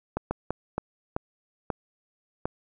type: slowing click train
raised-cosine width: 1 ms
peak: -13 dBFS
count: 7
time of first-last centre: 0.17-2.455 s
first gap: 140 ms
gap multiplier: 1.4
effects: none